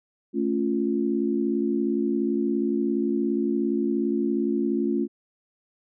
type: chord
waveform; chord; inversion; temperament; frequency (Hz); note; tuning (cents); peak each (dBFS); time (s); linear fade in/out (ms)
sine; A augmented; none; equal; 220 / 277.2 / 349.2; A3 / C#4 / E#4; 0 / 0 / 0; -26; 0.33-5.08; 50
effects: none